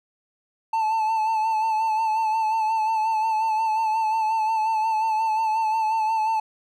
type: tone with vibrato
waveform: triangle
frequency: 880 Hz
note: A5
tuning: in tune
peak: -18 dBFS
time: 0.73-6.4 s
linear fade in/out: 5 ms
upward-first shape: sine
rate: 5.6 Hz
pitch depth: 39 cents each way
effects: none